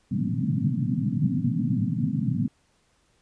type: band-pass noise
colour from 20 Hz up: pink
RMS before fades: -25 dBFS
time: 0.11-2.48 s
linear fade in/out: 5 ms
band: 110 to 270 Hz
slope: 96 dB/octave
effects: pink hiss -66 dBFS RMS until 3.21 s + resampled to 22050 Hz